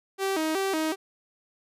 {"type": "tone with vibrato", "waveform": "sawtooth", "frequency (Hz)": 349.6, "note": "F4", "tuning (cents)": 2, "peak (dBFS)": -21, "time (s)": [0.18, 0.96], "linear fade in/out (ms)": 50, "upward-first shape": "square", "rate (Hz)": 2.7, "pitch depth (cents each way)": 180, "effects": ["resampled to 32000 Hz"]}